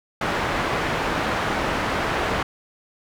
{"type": "low-pass noise", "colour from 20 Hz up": "white", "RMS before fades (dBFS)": -24, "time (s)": [0.21, 2.43], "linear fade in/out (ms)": 5, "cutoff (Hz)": 1500, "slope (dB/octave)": 12, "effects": []}